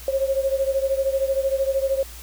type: beating tone pair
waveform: sine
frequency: 536 / 549 Hz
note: C5 / C#5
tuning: +42 / -17 cents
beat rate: 13 Hz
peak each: -21 / -24 dBFS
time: 0.08-2.03 s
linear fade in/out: 2 ms
effects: added 60 Hz sine -39 dBFS peak until 2.22 s + white hiss -42 dBFS RMS until 2.22 s